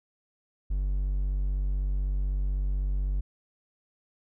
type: tone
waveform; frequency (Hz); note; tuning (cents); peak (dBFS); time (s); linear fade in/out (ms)
triangle; 48; G1; -36; -23; 0.7-3.21; 10
effects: none